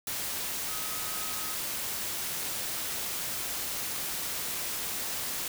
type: tone in noise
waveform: sine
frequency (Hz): 1267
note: D#6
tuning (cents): +31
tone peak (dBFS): -44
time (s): 0.68-1.54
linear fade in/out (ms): 2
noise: white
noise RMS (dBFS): -34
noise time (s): 0.07-5.48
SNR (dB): -13
effects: none